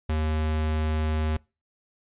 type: tone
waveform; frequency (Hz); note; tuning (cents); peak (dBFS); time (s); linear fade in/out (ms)
square; 77.78; D#2; 0; -24; 0.09-1.37; 5
effects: noise-tail reverb RT60 0.3 s tail -25 dB re dry + resampled to 8000 Hz